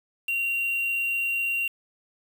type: tone with quantisation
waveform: sine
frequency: 2758 Hz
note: F7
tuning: 22 cents flat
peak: -24 dBFS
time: 0.28-1.68 s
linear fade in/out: 5 ms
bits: 6
effects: none